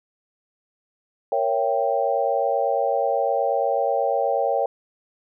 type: chord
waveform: sine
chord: A# diminished seventh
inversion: none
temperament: equal with one note detuned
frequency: 466.2 / 554.4 / 673.5 / 784 Hz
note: A#4 / C#5 / E5 / G5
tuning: 0 / 0 / +37 / 0 cents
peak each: -26 / -23 / -26 / -24 dBFS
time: 1.32-4.66 s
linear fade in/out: 2 ms
effects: none